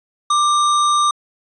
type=tone with sample-and-hold; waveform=sine; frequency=1183 Hz; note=D6; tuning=12 cents sharp; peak=-12 dBFS; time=0.3-1.11 s; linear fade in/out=5 ms; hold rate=4900 Hz; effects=resampled to 22050 Hz